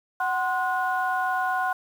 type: tone cluster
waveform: sine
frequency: 746 / 1046 / 1456 Hz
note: F#5 / C6 / F#6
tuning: +14 / -1 / -28 cents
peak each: -25 / -28 / -27 dBFS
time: 0.2-1.73 s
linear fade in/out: 5 ms
effects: tanh soft clip ceiling -14 dBFS + 8-bit